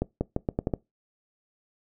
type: accelerating click train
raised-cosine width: 2 ms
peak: -12 dBFS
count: 7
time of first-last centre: 0.02-0.738 s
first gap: 190 ms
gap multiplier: 0.81
effects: noise-tail reverb RT60 0.2 s tail -22 dB re dry